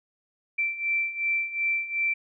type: beating tone pair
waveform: sine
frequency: 2340 / 2342.7 Hz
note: D7 / D7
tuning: -7 / -5 cents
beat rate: 2.7 Hz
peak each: -30 / -26 dBFS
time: 0.58-2.14 s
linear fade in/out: 10 ms
effects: none